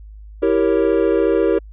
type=chord; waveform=triangle; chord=E diminished seventh; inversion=none; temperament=equal; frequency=329.6 / 392 / 466.2 / 554.4 Hz; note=E4 / G4 / Bb4 / Db5; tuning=0 / 0 / 0 / 0 cents; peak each=-17 / -16 / -16 / -20 dBFS; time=0.42-1.59 s; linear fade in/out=10 ms; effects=added 52 Hz sine -35 dBFS peak until 1.72 s + resampled to 8000 Hz